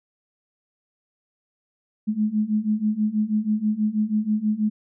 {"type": "beating tone pair", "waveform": "sine", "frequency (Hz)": [210, 216.2], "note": ["G#3", "A3"], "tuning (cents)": [19, -30], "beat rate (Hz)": 6.2, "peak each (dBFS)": [-24, -22], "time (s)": [2.07, 4.7], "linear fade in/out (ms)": 20, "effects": []}